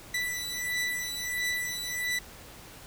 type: beating tone pair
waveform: sawtooth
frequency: 1975.5 / 1977 Hz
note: B6 / B6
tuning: 0 / +1 cents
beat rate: 1.5 Hz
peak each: -29 / -30 dBFS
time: 0.14-2.19 s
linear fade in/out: 5 ms
effects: pink hiss -48 dBFS RMS until 2.86 s